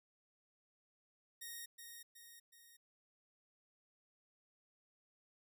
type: tone with echo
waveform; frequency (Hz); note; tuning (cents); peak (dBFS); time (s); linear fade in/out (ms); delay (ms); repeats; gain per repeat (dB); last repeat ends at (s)
5% pulse; 1864.7; A#6; 0; -36; 1.41-1.66; 10; 370; 3; -5; 2.77
effects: none